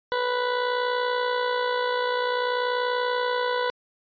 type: tone with amplitude modulation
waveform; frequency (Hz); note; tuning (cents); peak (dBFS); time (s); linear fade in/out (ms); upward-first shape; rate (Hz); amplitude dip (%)
20% pulse; 493.9; B4; 0; -16; 0.12-3.7; 0; sine; 60.5; 45
effects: resampled to 11025 Hz